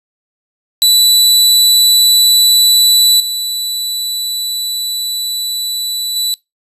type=tone with level steps; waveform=sawtooth; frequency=3964 Hz; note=B7; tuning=6 cents sharp; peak=-3 / -13 / -10 dBFS; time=0.82-6.34 s; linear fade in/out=0 ms; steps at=3.2 / 6.16 s; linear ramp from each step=2 ms; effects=noise-tail reverb RT60 0.2 s tail -24 dB re dry + resampled to 32000 Hz